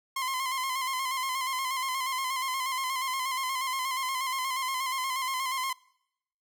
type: tone with vibrato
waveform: sawtooth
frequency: 1046.5 Hz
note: C6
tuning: in tune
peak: -25 dBFS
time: 0.16-5.73 s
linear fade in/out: 5 ms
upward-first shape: square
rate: 8.4 Hz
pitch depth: 43 cents each way
effects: noise-tail reverb RT60 0.8 s tail -25 dB re dry